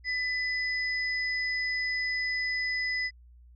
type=tone pair together; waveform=sine; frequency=2000 / 5040 Hz; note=B6 / D#8; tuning=+21 / +21 cents; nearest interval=octave + major third; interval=1600 cents; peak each=-28 / -36 dBFS; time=0.04-3.11 s; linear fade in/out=50 ms; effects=added 60 Hz sine -51 dBFS peak until 3.55 s